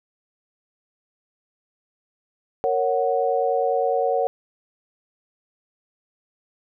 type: chord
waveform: sine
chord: F# major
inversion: first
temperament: equal with one note detuned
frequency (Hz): 464.6 / 554.4 / 740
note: A#4 / C#5 / F#5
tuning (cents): -6 / 0 / 0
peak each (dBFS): -23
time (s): 2.64-4.27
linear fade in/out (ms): 0
effects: none